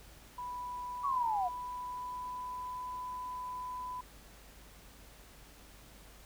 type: tone with pitch glide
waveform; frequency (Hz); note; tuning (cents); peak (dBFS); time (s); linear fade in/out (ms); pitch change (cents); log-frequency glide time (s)
sine; 987.8 to 999.9; B5 to B5; 0 to +21; -38; 0.38-4.01; 5; +21; 1.27-2.77
type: linear sweep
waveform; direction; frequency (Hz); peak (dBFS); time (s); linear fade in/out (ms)
sine; down; 1150 to 697; -30; 1.03-1.49; 20
effects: added 50 Hz sine -57 dBFS peak until 6.25 s + pink hiss -57 dBFS RMS until 6.25 s